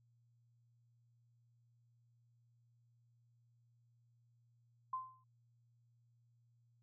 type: tone with exponential decay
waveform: sine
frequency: 1037 Hz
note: C6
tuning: 16 cents flat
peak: -35 dBFS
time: 4.93-5.24 s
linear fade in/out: 5 ms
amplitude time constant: 67 ms
effects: added 118 Hz sine -70 dBFS peak until 6.82 s